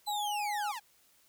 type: linear sweep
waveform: sawtooth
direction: down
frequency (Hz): 4090 to 780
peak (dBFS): -34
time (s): 0.06-0.8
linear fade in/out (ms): 20
type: tone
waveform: sine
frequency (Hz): 830.6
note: G#5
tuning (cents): 0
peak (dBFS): -32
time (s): 0.07-0.72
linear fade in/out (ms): 10
effects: white hiss -66 dBFS RMS until 1.28 s